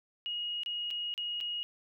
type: tone with dropouts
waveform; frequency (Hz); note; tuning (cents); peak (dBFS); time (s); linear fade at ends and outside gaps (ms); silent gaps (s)
sine; 2882; F#7; -46; -33; 0.26-1.63; 0; 0.634-0.661 / 0.905-0.91 / 1.14-1.178 / 1.404-1.41
effects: none